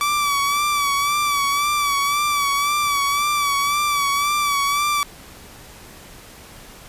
sawtooth tone with vibrato, 1151 Hz, D6, 35 cents flat, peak -14 dBFS, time 0.01-5.03 s, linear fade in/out 0 ms, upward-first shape sine, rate 1.9 Hz, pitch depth 46 cents each way, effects pink hiss -42 dBFS RMS until 6.88 s + resampled to 32000 Hz

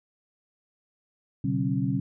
sine tone cluster, 124.3 / 141.9 / 189 / 270.9 Hz, B2 / C#3 / F#3 / C#4, +12 / +41 / +37 / -40 cents, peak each -29 dBFS, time 1.44-2 s, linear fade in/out 5 ms, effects none

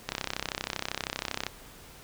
click train, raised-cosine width 0.2 ms, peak -12 dBFS, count 46, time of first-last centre 0.09-1.466 s, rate 32.7 Hz, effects pink hiss -50 dBFS RMS until 2.03 s

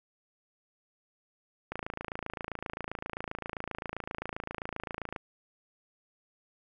click train, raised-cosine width 0.5 ms, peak -20 dBFS, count 96, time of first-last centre 1.72-5.162 s, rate 27.6 Hz, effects none

